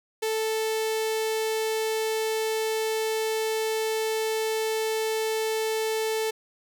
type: tone with notch filter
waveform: sawtooth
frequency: 440 Hz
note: A4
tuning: in tune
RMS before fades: -27 dBFS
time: 0.22-6.31 s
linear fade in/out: 10 ms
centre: 1200 Hz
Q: 1.5
effects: none